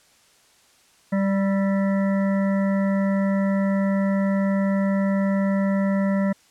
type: harmonic tone with a mistuned harmonic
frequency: 196 Hz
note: G3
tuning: in tune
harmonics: 1 / 3 / 5 / 7 / 9 / 10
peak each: -19 / -27 / -36 / -38 / -39 / -38 dBFS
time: 1.12-6.33 s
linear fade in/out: 10 ms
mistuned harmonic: 7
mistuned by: -40 cents
effects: white hiss -57 dBFS RMS until 6.5 s + low-pass 9000 Hz 12 dB/octave